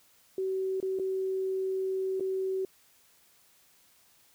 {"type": "tone with dropouts", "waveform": "sine", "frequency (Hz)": 380, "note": "F#4", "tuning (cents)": 46, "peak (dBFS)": -28, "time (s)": [0.38, 2.65], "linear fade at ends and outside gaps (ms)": 2, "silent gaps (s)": [[0.802, 0.827], [0.989, 0.996], [2.198, 2.206]], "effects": ["white hiss -63 dBFS RMS until 4.34 s"]}